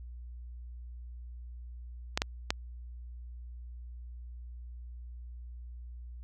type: clicks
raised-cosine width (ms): 0.2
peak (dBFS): -10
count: 3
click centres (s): 2.175 / 2.219 / 2.505
effects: added 60 Hz sine -42 dBFS peak until 6.23 s